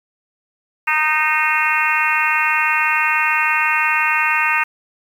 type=harmonic tone with a mistuned harmonic; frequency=308.7 Hz; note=D#4; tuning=14 cents flat; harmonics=3 / 4 / 5 / 6 / 7 / 8 / 9; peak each=-22 / -22 / -22 / -22 / -22 / -22 / -22 dBFS; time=0.87-4.64 s; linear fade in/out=10 ms; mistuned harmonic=9; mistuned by=-44 cents; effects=7-bit